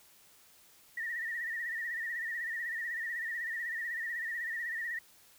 sine tone with vibrato, 1861 Hz, A#6, 3 cents flat, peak -34 dBFS, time 0.97-4.99 s, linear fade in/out 5 ms, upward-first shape sine, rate 16 Hz, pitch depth 76 cents each way, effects white hiss -61 dBFS RMS until 5.38 s

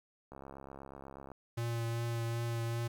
click train, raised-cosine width 1 ms, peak -34 dBFS, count 69, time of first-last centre 0.32-1.317 s, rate 68.2 Hz
square tone with vibrato, 116.54 Hz, A#2, in tune, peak -34 dBFS, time 1.57-2.88 s, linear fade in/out 10 ms, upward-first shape triangle, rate 2.6 Hz, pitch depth 17 cents each way
effects 11-bit

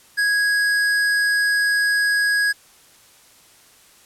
sine tone with tanh clipping, 1657 Hz, G#6, 4 cents flat, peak -18 dBFS, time 0.17-2.53 s, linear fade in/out 20 ms, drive 16 dB, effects white hiss -51 dBFS RMS until 4.05 s + low-pass 12000 Hz 12 dB/octave

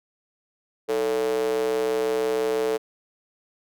square tone with high-pass filter, 63 Hz, B1, 35 cents sharp, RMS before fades -24 dBFS, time 0.88-2.78 s, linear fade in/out 20 ms, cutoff 450 Hz, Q 6.1, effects none

